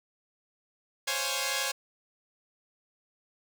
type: chord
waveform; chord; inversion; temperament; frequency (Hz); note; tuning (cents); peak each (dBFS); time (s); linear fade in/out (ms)
5% pulse; Db major seventh; third; equal; 523.3 / 554.4 / 698.5 / 830.6; C5 / Db5 / F5 / Ab5; 0 / 0 / 0 / 0; -22 / -22 / -27 / -22; 1.07-1.72; 10
effects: none